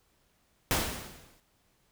pink noise with exponential decay, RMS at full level -25 dBFS, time 0.71-1.4 s, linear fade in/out 0 ms, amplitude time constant 150 ms, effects pink hiss -70 dBFS RMS until 1.91 s

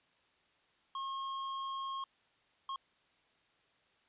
square tone bursts at uneven times, 1079 Hz, C#6, 47 cents flat, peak -38 dBFS, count 2, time 0.95-2.04 / 2.69-2.76 s, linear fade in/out 2 ms, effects white hiss -71 dBFS RMS until 4.08 s + resampled to 8000 Hz

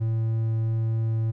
triangle tone, 112.3 Hz, A2, 36 cents sharp, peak -20 dBFS, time 0-1.32 s, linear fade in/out 20 ms, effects none

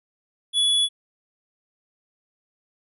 square tone, 3405 Hz, G#7, 42 cents sharp, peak -18 dBFS, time 0.53-0.89 s, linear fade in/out 50 ms, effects resampled to 32000 Hz

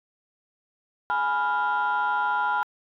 sine chord, F diminished, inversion first, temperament equal with one note detuned, 834.5 / 987.8 / 1396.9 Hz, Ab5 / Cb6 / F6, +8 / 0 / 0 cents, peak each -25 dBFS, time 1.1-2.63 s, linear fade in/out 0 ms, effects tanh soft clip ceiling -17 dBFS

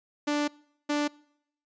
sawtooth tone bursts at uneven times, 293.7 Hz, D4, in tune, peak -21 dBFS, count 2, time 0.27-0.48 / 0.89-1.08 s, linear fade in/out 10 ms, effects noise-tail reverb RT60 0.7 s tail -24 dB re dry + resampled to 16000 Hz

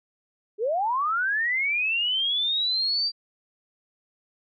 sine linear sweep, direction up, 392 to 4723 Hz, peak -22 dBFS, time 0.58-3.12 s, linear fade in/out 50 ms, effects none

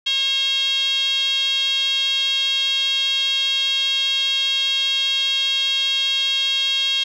5% pulse tone with band-pass filter, 541 Hz, C#5, 42 cents flat, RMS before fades -20 dBFS, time 0.06-7.04 s, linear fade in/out 10 ms, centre 3300 Hz, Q 7.8, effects none

